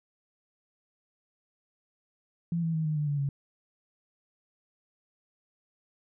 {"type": "tone with pitch steps", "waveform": "sine", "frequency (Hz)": [169.2, 163.91, 158.78, 153.82, 149.01, 144.35, 139.84], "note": ["E3", "E3", "D#3", "D#3", "D3", "D3", "C#3"], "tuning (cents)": [45, -10, 35, -20, 25, -30, 16], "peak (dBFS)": -26, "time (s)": [2.52, 3.29], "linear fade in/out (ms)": 2, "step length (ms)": 110, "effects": []}